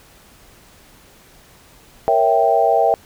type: chord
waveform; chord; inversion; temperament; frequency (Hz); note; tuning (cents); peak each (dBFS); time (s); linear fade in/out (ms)
sine; A# diminished seventh; none; equal; 466.2 / 554.4 / 659.3 / 784; A#4 / C#5 / E5 / G5; 0 / 0 / 0 / 0; -19 / -21 / -16 / -16; 2.08-2.94; 0
effects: pink hiss -48 dBFS RMS until 3.05 s